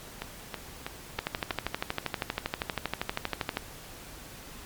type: two click trains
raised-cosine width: 0.3 ms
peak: -12 / -17 dBFS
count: 31 / 5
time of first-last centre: 1.19-3.571 / 0.22-1.51 s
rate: 12.6 / 3.1 Hz
effects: pink hiss -46 dBFS RMS until 4.65 s + MP3 96 kbps